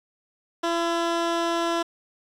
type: tone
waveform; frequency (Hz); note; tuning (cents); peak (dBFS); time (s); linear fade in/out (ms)
15% pulse; 337.4; E4; +40; -16; 0.63-1.83; 10
effects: low-pass 6000 Hz 12 dB/octave + 8-bit